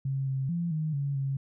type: tone with pitch steps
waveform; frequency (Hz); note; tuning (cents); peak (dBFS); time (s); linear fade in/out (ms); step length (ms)
sine; 135.5 / 133.7 / 171.1 / 155.8 / 140.7 / 136.5; C#3 / C3 / F3 / D#3 / C#3 / C#3; -39 / +38 / -35 / +3 / +26 / -26; -27; 0.05-1.37; 5; 220
effects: none